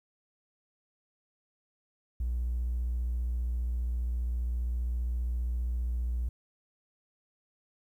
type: tone with vibrato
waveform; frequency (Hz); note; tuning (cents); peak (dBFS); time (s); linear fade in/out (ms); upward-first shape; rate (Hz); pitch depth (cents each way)
triangle; 60.2; B1; -44; -25; 2.2-6.29; 5; sine; 15; 25
effects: tanh soft clip ceiling -25 dBFS + 11-bit